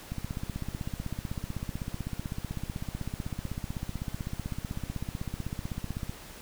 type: click train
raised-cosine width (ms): 5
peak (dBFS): -21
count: 96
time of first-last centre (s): 0.12-6.095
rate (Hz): 15.9
effects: pink hiss -47 dBFS RMS until 6.41 s